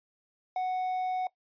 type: tone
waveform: triangle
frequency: 740 Hz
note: F#5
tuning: in tune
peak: -26 dBFS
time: 0.56-1.27 s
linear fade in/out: 2 ms
effects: noise-tail reverb RT60 0.1 s tail -19 dB re dry + resampled to 11025 Hz